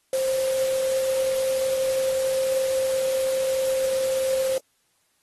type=tone in noise; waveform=sine; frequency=527 Hz; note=C5; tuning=12 cents sharp; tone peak=-21 dBFS; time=0.13-4.58 s; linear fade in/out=2 ms; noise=white; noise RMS=-34 dBFS; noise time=0.13-4.58 s; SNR=+10 dB; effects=white hiss -68 dBFS RMS until 5.22 s + AAC 32 kbps